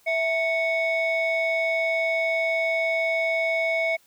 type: tone pair together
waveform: sine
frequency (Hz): 656.6 / 2217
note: E5 / C#7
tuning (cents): -7 / 0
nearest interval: octave + major sixth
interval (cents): 2107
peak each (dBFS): -22 / -22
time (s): 0.06-3.97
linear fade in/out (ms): 20
effects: tanh soft clip ceiling -18 dBFS + white hiss -60 dBFS RMS until 4.06 s